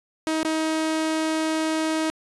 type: tone with dropouts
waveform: sawtooth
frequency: 316.7 Hz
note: D#4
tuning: 31 cents sharp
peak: -18 dBFS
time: 0.27-2.1 s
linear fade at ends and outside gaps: 0 ms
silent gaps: 0.431-0.449 s
effects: resampled to 24000 Hz